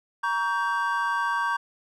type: chord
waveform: triangle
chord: G diminished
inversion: first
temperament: just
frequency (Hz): 940.8 / 1128.9 / 1568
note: Bb5 / Db6 / G6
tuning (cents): +16 / +31 / 0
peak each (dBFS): -26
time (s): 0.23-1.57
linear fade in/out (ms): 10
effects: none